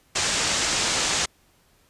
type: low-pass noise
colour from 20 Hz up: white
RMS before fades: -24 dBFS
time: 0.15-1.26 s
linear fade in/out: 10 ms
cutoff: 8000 Hz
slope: 48 dB/octave
effects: pink hiss -61 dBFS RMS until 1.89 s + resampled to 32000 Hz